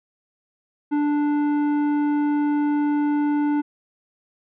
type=tone with tanh clipping; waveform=sine; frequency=293.7 Hz; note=D4; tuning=in tune; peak=-20 dBFS; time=0.91-3.62 s; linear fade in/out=20 ms; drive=11 dB; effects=none